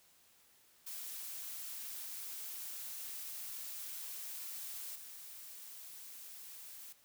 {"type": "noise with level steps", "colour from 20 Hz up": "blue", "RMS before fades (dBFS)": [-45, -51], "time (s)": [0.86, 6.93], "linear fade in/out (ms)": 10, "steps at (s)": 4.95, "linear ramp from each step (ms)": 10, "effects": ["white hiss -67 dBFS RMS until 7.04 s"]}